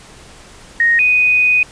sine tone pair in turn, 1864.7 / 2489 Hz, A#6 / D#7, 0 / 0 cents, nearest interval perfect fourth, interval 500 cents, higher second, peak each -9 dBFS, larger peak neither, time 0.8-0.99 / 0.99-1.63 s, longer second, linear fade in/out 2 ms, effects pink hiss -40 dBFS RMS until 1.71 s + resampled to 22050 Hz

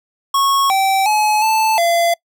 square tone with pitch steps, 1100 / 774 / 851 / 878 / 682 Hz, C#6 / G5 / G#5 / A5 / F5, -14 / -22 / +42 / -4 / -41 cents, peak -13 dBFS, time 0.34-2.14 s, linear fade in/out 5 ms, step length 360 ms, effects noise-tail reverb RT60 0.1 s tail -25 dB re dry

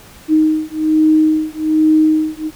sine beating tone pair, 311.1 / 312.3 Hz, D#4 / D#4, 0 / +7 cents, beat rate 1.2 Hz, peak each -13 dBFS, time 0.28-2.51 s, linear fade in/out 50 ms, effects pink hiss -41 dBFS RMS until 2.55 s

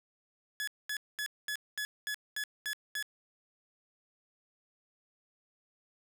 sawtooth tone bursts, 1700 Hz, G#6, 40 cents sharp, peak -30 dBFS, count 9, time 0.6-3.026 s, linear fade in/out 0 ms, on 74 ms, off 220 ms, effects none

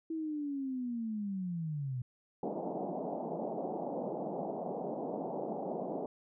sine linear sweep, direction down, 327.1 to 120.6 Hz, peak -34 dBFS, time 0.1-2.02 s, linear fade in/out 5 ms
white band-pass noise, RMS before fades -38 dBFS, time 2.43-6.06 s, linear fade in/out 2 ms, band 160 to 790 Hz, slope 48 dB/octave
effects none

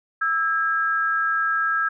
sine tone pair together, 1319 / 1627.4 Hz, E6 / G#6, +1 / -36 cents, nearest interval major third, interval 363 cents, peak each -22 dBFS, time 0.21-1.89 s, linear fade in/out 10 ms, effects none

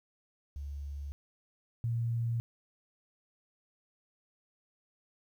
sine tone pair in turn, 71.1 / 116.57 Hz, C#2 / A#2, +45 / 0 cents, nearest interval major sixth, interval 855 cents, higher second, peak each -37 / -29 dBFS, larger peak second, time 0.56-1.12 / 1.84-2.4 s, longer neither, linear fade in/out 0 ms, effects 11-bit

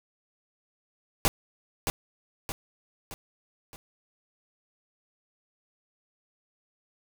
pink noise with echo, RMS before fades -22 dBFS, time 1.25-1.28 s, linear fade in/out 0 ms, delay 620 ms, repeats 4, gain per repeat -6 dB, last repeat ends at 3.76 s, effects none

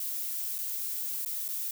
violet noise with dropouts, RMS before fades -34 dBFS, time 0-1.71 s, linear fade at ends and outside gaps 2 ms, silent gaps 0.583-0.587 / 1.25-1.259 / 1.482-1.487 s, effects none

